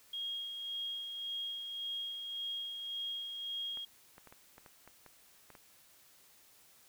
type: tone with tremolo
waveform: sine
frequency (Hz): 3264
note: G#7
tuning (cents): -31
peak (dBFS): -36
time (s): 0.13-3.85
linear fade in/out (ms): 5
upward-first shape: sine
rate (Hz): 1.8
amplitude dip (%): 40
type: clicks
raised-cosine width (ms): 0.5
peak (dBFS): -38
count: 10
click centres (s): 3.773 / 4.181 / 4.273 / 4.325 / 4.581 / 4.662 / 4.876 / 5.063 / 5.503 / 5.552
effects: white hiss -63 dBFS RMS until 6.88 s